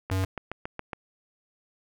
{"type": "click train", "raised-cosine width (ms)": 0.5, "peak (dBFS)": -18, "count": 7, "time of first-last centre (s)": [0.1, 0.932], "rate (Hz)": 7.21}
{"type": "tone", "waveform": "square", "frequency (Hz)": 94.7, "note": "F#2", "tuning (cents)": 41, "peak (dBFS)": -25, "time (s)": [0.11, 0.25], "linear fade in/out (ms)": 5}
{"effects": []}